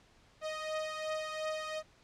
sawtooth beating tone pair, 622.3 / 625.1 Hz, D#5 / D#5, 0 / +8 cents, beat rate 2.8 Hz, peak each -33 / -37 dBFS, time 0.41-1.83 s, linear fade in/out 50 ms, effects pink hiss -64 dBFS RMS until 2.03 s + low-pass 6000 Hz 12 dB/octave

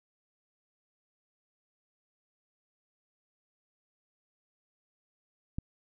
click, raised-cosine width 5 ms, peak -21 dBFS, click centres 5.585 s, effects none

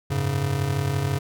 square chord, F# suspended second, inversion none, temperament just, 92.5 / 104.06 / 138.75 Hz, F#2 / G#2 / C#3, 0 / +4 / +2 cents, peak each -30 / -29 / -25 dBFS, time 0.1-1.19 s, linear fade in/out 10 ms, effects none

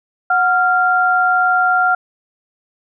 sine tone pair together, 734.6 / 1389 Hz, F#5 / F6, -13 / -10 cents, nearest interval major seventh, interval 1103 cents, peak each -15 / -13 dBFS, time 0.3-1.95 s, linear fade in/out 5 ms, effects none

